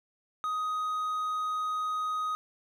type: tone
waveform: triangle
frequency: 1252 Hz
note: D#6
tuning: 10 cents sharp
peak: -27 dBFS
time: 0.44-2.35 s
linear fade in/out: 0 ms
effects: none